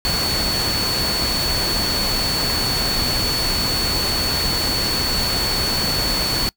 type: tone in noise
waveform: sine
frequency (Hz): 4435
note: C#8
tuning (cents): 0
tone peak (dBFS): -20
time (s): 0.05-6.49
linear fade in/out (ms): 0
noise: pink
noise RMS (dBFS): -23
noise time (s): 0.05-6.49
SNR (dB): 0
effects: noise-tail reverb RT60 0.1 s tail -24 dB re dry